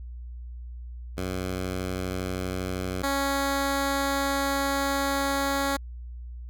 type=tone pair in turn; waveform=10% pulse; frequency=92.6 / 276.9 Hz; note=F#2 / C#4; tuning=+2 / -2 cents; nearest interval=octave + perfect fifth; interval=1896 cents; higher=second; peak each=-21 / -16 dBFS; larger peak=second; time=1.17-3.03 / 3.03-5.77 s; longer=second; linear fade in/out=10 ms; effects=added 60 Hz sine -36 dBFS peak until 6.49 s